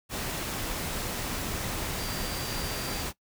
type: tone in noise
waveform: sine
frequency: 4720 Hz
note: D8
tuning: 8 cents sharp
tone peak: -41 dBFS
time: 1.96-3.06 s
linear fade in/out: 50 ms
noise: pink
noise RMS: -33 dBFS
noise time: 0.09-3.13 s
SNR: -11 dB
effects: noise-tail reverb RT60 0.1 s tail -19 dB re dry